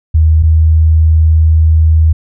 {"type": "tone pair in turn", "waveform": "sine", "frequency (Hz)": [79, 79.55], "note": ["D#2", "D#2"], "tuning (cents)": [27, 39], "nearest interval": "unison", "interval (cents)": 12, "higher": "second", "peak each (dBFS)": -4, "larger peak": "neither", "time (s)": [[0.14, 0.43], [0.43, 2.13]], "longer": "second", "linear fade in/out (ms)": 10, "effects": []}